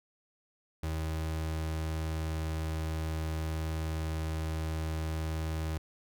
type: tone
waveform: 35% pulse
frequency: 79.4 Hz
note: D#2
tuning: 36 cents sharp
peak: -30 dBFS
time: 0.83-5.78 s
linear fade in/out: 5 ms
effects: none